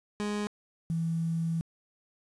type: tone pair in turn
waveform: 30% pulse / sine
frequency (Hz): 207.7 / 164.85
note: G#3 / E3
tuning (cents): 0 / 0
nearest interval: major third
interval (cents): 400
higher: first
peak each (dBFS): -27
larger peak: neither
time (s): 0.2-0.47 / 0.9-1.61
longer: second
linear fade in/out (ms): 0
effects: resampled to 22050 Hz + 9-bit